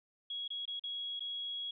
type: tone with dropouts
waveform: sine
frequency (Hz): 3322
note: G#7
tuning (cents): 0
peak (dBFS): -37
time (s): 0.3-1.71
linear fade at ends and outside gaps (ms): 5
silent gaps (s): 0.479-0.503 / 0.655-0.677 / 0.796-0.837 / 1.195-1.205
effects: none